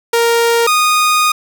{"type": "tone pair in turn", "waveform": "sawtooth", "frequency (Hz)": [466.2, 1234.9], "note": ["A#4", "D#6"], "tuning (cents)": [0, -13], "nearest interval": "octave + perfect fourth", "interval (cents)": 1687, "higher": "second", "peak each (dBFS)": -6, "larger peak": "neither", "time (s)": [[0.13, 0.67], [0.67, 1.32]], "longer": "second", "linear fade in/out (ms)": 5, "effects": []}